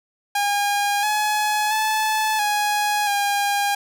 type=tone with pitch steps; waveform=sawtooth; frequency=813 / 846 / 867 / 832 / 809 Hz; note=G#5 / G#5 / A5 / G#5 / G#5; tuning=-37 / +32 / -26 / +3 / -46 cents; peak=-15 dBFS; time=0.35-3.75 s; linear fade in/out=5 ms; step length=680 ms; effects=none